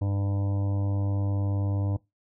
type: harmonic tone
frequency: 99.5 Hz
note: G2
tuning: 26 cents sharp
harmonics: 1 / 2 / 3 / 5 / 6 / 7 / 8 / 9 / 10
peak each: -24 / -41 / -35 / -43 / -43 / -49 / -51 / -49 / -52 dBFS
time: 0.01-1.97 s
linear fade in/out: 10 ms
effects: noise-tail reverb RT60 0.2 s tail -21 dB re dry